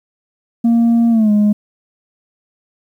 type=tone with pitch glide; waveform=sine; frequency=232.7 to 208.5 Hz; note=A#3 to G#3; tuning=-3 to +7 cents; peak=-6 dBFS; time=0.64-1.53 s; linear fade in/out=10 ms; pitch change=-190 cents; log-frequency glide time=1.1-1.31 s; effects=tanh soft clip ceiling -8 dBFS + 8-bit

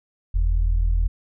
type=tone pair together; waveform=sine; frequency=43.19 / 82.1 Hz; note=F1 / E2; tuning=-18 / -6 cents; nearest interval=major seventh; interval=1112 cents; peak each=-17 / -26 dBFS; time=0.34-1.08 s; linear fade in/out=10 ms; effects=none

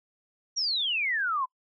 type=exponential sweep; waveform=sine; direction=down; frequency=5800 to 996 Hz; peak=-25 dBFS; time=0.56-1.46 s; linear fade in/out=20 ms; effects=noise-tail reverb RT60 0.1 s tail -26 dB re dry

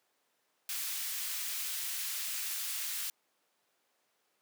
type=high-pass noise; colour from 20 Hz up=white; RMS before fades=-37 dBFS; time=0.69-3.1 s; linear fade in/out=2 ms; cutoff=1700 Hz; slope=12 dB/octave; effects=pink hiss -75 dBFS RMS until 4.41 s + high-pass 400 Hz 12 dB/octave

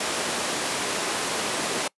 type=high-pass noise; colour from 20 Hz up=pink; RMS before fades=-27 dBFS; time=0-1.88 s; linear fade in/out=5 ms; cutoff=290 Hz; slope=12 dB/octave; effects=noise-tail reverb RT60 0.1 s tail -24 dB re dry + resampled to 24000 Hz

